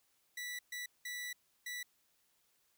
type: tone bursts at uneven times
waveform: sawtooth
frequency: 1964 Hz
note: B6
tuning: 10 cents flat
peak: -37 dBFS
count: 4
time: 0.37-0.59 / 0.72-0.86 / 1.05-1.33 / 1.66-1.83 s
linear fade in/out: 5 ms
effects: white hiss -75 dBFS RMS until 2.77 s